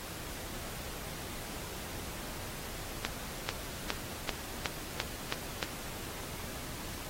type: accelerating click train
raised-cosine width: 0.2 ms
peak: -12 dBFS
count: 8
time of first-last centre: 3.05-5.628 s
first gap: 440 ms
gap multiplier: 0.94
effects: pink hiss -43 dBFS RMS until 7.09 s + AAC 48 kbps